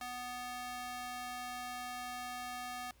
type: tone with high-pass filter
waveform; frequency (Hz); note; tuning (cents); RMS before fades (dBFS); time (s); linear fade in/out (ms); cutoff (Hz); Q
square; 247.4; B3; +3; -43; 0.01-2.91; 2; 780; 1.1
effects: added 60 Hz sine -64 dBFS peak until 3 s + pink hiss -68 dBFS RMS until 3 s